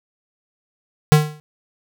square tone with exponential decay, 151.6 Hz, D#3, 45 cents flat, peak -5 dBFS, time 1.12-1.4 s, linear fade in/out 0 ms, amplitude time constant 59 ms, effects none

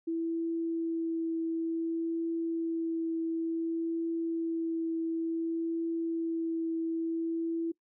sine tone with vibrato, 329.6 Hz, E4, in tune, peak -29 dBFS, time 0.07-7.72 s, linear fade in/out 10 ms, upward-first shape triangle, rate 0.56 Hz, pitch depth 11 cents each way, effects noise-tail reverb RT60 0.1 s tail -22 dB re dry

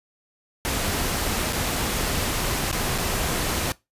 pink noise with dropouts, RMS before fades -25 dBFS, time 0.65-3.72 s, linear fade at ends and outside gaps 0 ms, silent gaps 1.525-1.531 / 2.714-2.727 / 2.979-2.984 s, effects noise-tail reverb RT60 0.2 s tail -20 dB re dry + resampled to 32000 Hz

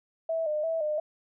sine tone with vibrato, 629 Hz, D#5, 19 cents sharp, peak -26 dBFS, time 0.29-1 s, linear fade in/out 5 ms, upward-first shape square, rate 2.9 Hz, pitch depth 64 cents each way, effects none

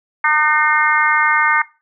harmonic tone, 304 Hz, D#4, 40 cents flat, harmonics 3 / 4 / 5 / 6 / 7, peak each -18 / -18 / -18 / -18 / -18 dBFS, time 0.24-1.62 s, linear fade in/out 5 ms, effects noise-tail reverb RT60 0.3 s tail -19 dB re dry

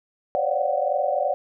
sine tone cluster, 524 / 573 / 596 / 708 / 750 Hz, C5 / D5 / D5 / F5 / F#5, +2 / -43 / +25 / +23 / +23 cents, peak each -29 / -25 / -27 / -28 / -26 dBFS, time 0.35-1.34 s, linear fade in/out 0 ms, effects none

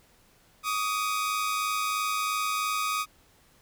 sawtooth tone pair together, 1141.5 / 1244.5 Hz, D6 / D#6, -50 / 0 cents, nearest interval minor second, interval 150 cents, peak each -29 / -24 dBFS, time 0.63-3.06 s, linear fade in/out 50 ms, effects pink hiss -61 dBFS RMS until 3.61 s

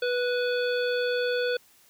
harmonic tone with a mistuned harmonic, 491.7 Hz, B4, 8 cents flat, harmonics 1 / 3 / 5 / 7 / 9, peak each -25 / -31 / -39 / -37 / -40 dBFS, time 0.02-1.57 s, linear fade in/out 5 ms, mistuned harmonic 5, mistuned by +38 cents, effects white hiss -59 dBFS RMS until 1.89 s

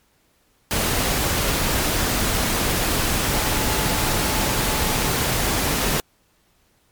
sine tone in noise, 866 Hz, A5, 28 cents flat, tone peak -32 dBFS, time 3.32-5.1 s, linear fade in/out 0 ms, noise pink, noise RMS -21 dBFS, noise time 0.71-6 s, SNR -14 dB, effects pink hiss -62 dBFS RMS until 6.91 s + MP3 96 kbps

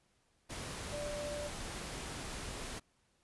sine tone in noise, 587.3 Hz, D5, in tune, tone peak -39 dBFS, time 0.92-1.49 s, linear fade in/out 20 ms, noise pink, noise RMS -43 dBFS, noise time 0.49-2.8 s, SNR +1 dB, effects pink hiss -74 dBFS RMS until 3.23 s + resampled to 24000 Hz

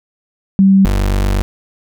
sine / 35% pulse tone pair in turn, 193.6 / 48.52 Hz, G3 / G1, -21 / -17 cents, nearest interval 2 octaves, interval 2396 cents, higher first, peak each -5 / -10 dBFS, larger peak first, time 0.59-0.85 / 0.85-1.42 s, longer second, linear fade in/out 0 ms, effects none

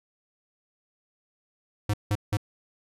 square tone bursts, 103.83 Hz, G#2, in tune, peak -23 dBFS, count 3, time 1.89-2.371 s, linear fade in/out 5 ms, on 47 ms, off 170 ms, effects resampled to 32000 Hz

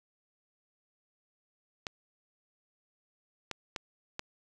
clicks, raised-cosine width 0.2 ms, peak -18 dBFS, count 4, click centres 1.868 / 3.513 / 3.762 / 4.194 s, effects none

